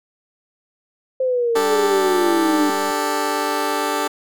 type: exponential sweep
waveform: sine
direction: down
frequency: 525 to 293.7 Hz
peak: -16 dBFS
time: 1.2-2.7 s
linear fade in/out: 5 ms
type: chord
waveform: 15% pulse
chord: D suspended fourth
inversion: none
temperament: just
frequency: 293.7 / 391.6 / 440.5 Hz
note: D4 / G4 / A4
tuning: 0 / -2 / +2 cents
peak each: -18 dBFS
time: 1.55-4.08 s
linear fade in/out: 10 ms
type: click train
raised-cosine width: 1 ms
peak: -23 dBFS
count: 264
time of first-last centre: 1.57-2.905 s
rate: 197 Hz
effects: none